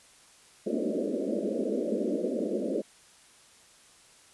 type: band-pass noise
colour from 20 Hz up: pink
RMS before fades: -30 dBFS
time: 0.66-2.82 s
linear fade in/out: 10 ms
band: 200 to 610 Hz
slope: 96 dB/octave
effects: white hiss -57 dBFS RMS until 4.33 s + resampled to 24000 Hz